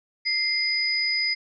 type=tone pair together; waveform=sine; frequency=2090 / 4968 Hz; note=C7 / D#8; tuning=-2 / -3 cents; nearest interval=octave + minor third; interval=1499 cents; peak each=-25 / -24 dBFS; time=0.25-1.35 s; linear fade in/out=20 ms; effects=none